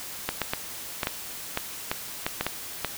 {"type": "clicks", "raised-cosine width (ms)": 0.3, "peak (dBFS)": -9, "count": 11, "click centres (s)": [0.29, 0.417, 0.535, 1.032, 1.071, 1.574, 1.915, 2.265, 2.41, 2.466, 2.847], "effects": ["white hiss -38 dBFS RMS until 2.97 s"]}